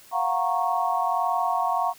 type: chord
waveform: sine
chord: Gb major seventh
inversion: third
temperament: equal with one note detuned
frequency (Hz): 698.5 / 740 / 932.3 / 1101.7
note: F5 / Gb5 / Bb5 / Db6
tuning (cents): 0 / 0 / 0 / -11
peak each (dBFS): -27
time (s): 0.11-1.94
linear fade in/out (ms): 50
effects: white hiss -51 dBFS RMS until 1.98 s